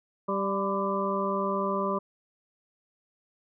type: harmonic tone with a mistuned harmonic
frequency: 196 Hz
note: G3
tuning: in tune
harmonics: 1 / 2 / 3 / 5 / 6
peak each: -32 / -32 / -32 / -32 / -32 dBFS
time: 0.28-1.99 s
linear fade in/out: 10 ms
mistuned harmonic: 5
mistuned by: +45 cents
effects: none